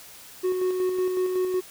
triangle tone with tremolo, 368.1 Hz, F#4, 9 cents flat, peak -19 dBFS, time 0.43-1.61 s, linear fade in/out 20 ms, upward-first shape square, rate 5.4 Hz, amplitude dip 35%, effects white hiss -46 dBFS RMS until 1.7 s

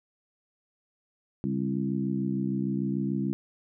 harmonic tone with a mistuned harmonic, 66.7 Hz, C2, 34 cents sharp, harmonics 2 / 3 / 4 / 5, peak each -33 / -29 / -32 / -35 dBFS, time 1.44-3.33 s, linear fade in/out 0 ms, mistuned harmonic 2, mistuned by +75 cents, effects none

